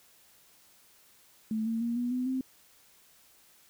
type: tone with pitch steps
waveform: sine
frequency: 219.1 / 226.8 / 234.8 / 243.1 / 251.7 / 260.6 Hz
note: A3 / A#3 / A#3 / B3 / B3 / C4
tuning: -7 / -47 / +13 / -27 / +33 / -7 cents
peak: -28 dBFS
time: 1.51-2.41 s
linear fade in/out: 2 ms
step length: 150 ms
effects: white hiss -61 dBFS RMS until 3.69 s